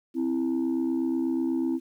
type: tone pair together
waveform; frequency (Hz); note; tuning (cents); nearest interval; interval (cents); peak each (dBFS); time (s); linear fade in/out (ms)
sine; 261.4 / 329.6; C4 / E4; -1 / 0; major third; 401; -25; 0.14-1.8; 50
effects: tanh soft clip ceiling -20 dBFS + 10-bit